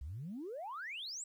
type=exponential sweep; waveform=sine; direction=up; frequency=61.74 to 8170 Hz; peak=-40 dBFS; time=0.01-1.24 s; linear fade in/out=5 ms; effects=tanh soft clip ceiling -37 dBFS + 12-bit